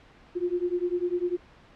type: beating tone pair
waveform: sine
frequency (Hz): 349.2 / 359.2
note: F4 / F4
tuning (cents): 0 / +49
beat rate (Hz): 10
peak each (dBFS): -28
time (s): 0.35-1.37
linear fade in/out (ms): 20
effects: pink hiss -54 dBFS RMS until 1.75 s + low-pass 3000 Hz 12 dB/octave